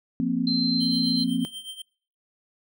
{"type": "chord", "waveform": "sine", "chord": "F suspended fourth", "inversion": "none", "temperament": "equal", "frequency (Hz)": [174.61, 233.1, 261.6], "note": ["F3", "Bb3", "C4"], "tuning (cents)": [0, 0, 0], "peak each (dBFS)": [-29, -26, -25], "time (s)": [0.2, 1.45], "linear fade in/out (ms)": 0}
{"type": "tone", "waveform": "sine", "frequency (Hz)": 4117, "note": "C8", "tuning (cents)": -29, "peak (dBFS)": -25, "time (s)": [0.47, 1.24], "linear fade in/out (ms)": 2}
{"type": "tone with tremolo", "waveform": "square", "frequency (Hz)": 3136, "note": "G7", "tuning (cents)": 0, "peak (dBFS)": -33, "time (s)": [0.8, 1.82], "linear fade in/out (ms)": 5, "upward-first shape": "triangle", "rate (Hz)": 8.1, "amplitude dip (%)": 85}
{"effects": ["noise-tail reverb RT60 0.5 s tail -25 dB re dry"]}